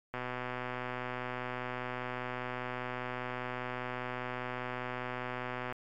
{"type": "click train", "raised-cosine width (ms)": 0.5, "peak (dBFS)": -22, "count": 699, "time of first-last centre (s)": [0.14, 5.724], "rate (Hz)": 125, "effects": ["MP3 96 kbps"]}